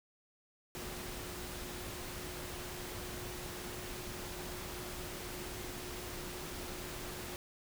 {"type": "tone in noise", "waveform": "sine", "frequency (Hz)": 359.7, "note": "F#4", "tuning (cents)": -49, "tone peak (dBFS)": -49, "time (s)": [0.75, 7.36], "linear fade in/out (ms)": 0, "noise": "pink", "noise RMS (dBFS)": -44, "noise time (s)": [0.75, 7.36], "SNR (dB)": -8, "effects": []}